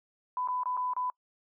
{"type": "tone with dropouts", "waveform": "sine", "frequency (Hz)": 1000, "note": "B5", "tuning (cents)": 21, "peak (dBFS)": -29, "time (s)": [0.37, 1.1], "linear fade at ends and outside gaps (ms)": 1, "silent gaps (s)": [[0.475, 0.485], [0.634, 0.657], [0.768, 0.774], [0.935, 0.965]], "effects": ["noise-tail reverb RT60 0.1 s tail -26 dB re dry"]}